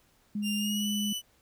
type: tone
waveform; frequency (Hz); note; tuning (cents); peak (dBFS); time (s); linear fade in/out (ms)
sine; 207.7; G#3; 0; -29; 0.35-1.13; 5
type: tone with pitch glide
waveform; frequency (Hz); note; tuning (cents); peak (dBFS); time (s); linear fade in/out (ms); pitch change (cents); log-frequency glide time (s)
sawtooth; 2796 to 2979; F7 to F#7; +1 to +11; -29; 0.42-1.22; 50; +110; 0.57-0.88
effects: pink hiss -66 dBFS RMS until 1.41 s